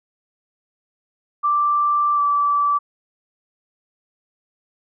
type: tone with pitch glide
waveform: sine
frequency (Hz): 1174.7 to 1158.5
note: D6 to D6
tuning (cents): 0 to -24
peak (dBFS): -15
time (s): 1.43-2.79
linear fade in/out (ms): 20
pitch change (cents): -24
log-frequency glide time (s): 2.15-2.2
effects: none